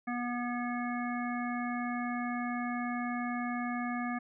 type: harmonic tone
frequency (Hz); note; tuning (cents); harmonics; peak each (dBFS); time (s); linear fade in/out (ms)
242.8; B3; -29; 1 / 3 / 5 / 7 / 9; -34 / -39 / -41 / -42 / -44; 0.07-4.19; 10
effects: none